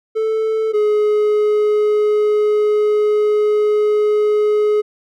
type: tone pair in turn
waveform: triangle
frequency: 440 / 421.5 Hz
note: A4 / G#4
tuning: 0 / +26 cents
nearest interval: minor second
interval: 74 cents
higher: first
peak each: -13 / -10 dBFS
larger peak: second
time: 0.15-0.73 / 0.73-4.82 s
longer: second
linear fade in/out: 20 ms
effects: none